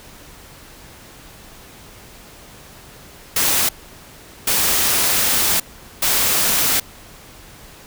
white noise bursts at uneven times, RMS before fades -17 dBFS, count 3, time 3.36-3.69 / 4.47-5.6 / 6.02-6.8 s, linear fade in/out 5 ms, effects pink hiss -42 dBFS RMS until 7.86 s

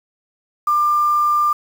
sine tone with quantisation, 1194 Hz, D6, 28 cents sharp, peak -13 dBFS, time 0.67-1.53 s, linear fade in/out 5 ms, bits 6, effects none

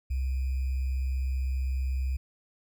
sine tone with sample-and-hold, 65.41 Hz, C2, in tune, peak -26 dBFS, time 0.1-2.17 s, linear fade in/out 10 ms, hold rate 2450 Hz, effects none

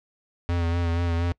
square tone with vibrato, 85.3 Hz, F2, 40 cents flat, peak -23 dBFS, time 0.49-1.32 s, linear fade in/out 0 ms, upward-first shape sine, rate 4.2 Hz, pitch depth 33 cents each way, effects noise-tail reverb RT60 0.1 s tail -24 dB re dry + low-pass 4000 Hz 12 dB/octave

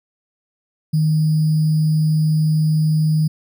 sine tone with sample-and-hold, 155.56 Hz, D#3, in tune, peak -13 dBFS, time 0.93-3.28 s, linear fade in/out 10 ms, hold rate 4900 Hz, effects none

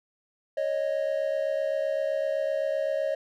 triangle tone pair together, 553.2 / 621 Hz, C#5 / D#5, -4 / -3 cents, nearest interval major second, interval 201 cents, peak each -26 dBFS, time 0.57-3.15 s, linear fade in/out 5 ms, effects none

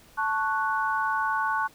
sine chord, F# minor, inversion first, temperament equal, 880 / 1108.7 / 1480 Hz, A5 / C#6 / F#6, 0 / 0 / 0 cents, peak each -28 dBFS, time 0.17-1.68 s, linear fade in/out 20 ms, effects pink hiss -55 dBFS RMS until 1.74 s

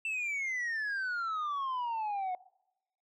sine exponential sweep, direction down, 2686 to 721 Hz, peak -29 dBFS, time 0.05-2.35 s, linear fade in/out 2 ms, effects noise-tail reverb RT60 0.9 s tail -24 dB re dry + tanh soft clip ceiling -31 dBFS

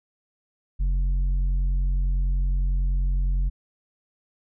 triangle tone with tanh clipping, 45.41 Hz, F#1, 32 cents flat, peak -21 dBFS, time 0.79-3.5 s, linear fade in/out 20 ms, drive 10 dB, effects none

